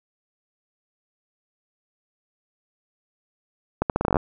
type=accelerating click train; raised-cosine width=1 ms; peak=-6 dBFS; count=11; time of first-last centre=3.82-4.168 s; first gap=78 ms; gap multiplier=0.8; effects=none